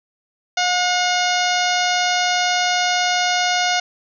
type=harmonic tone with a mistuned harmonic; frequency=718 Hz; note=F5; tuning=48 cents sharp; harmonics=1 / 2 / 3 / 4 / 5 / 6 / 7 / 8 / 9; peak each=-20 / -23 / -25 / -26 / -27 / -28 / -28 / -29 / -30 dBFS; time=0.57-3.8 s; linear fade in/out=5 ms; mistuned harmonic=2; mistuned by=+21 cents; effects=none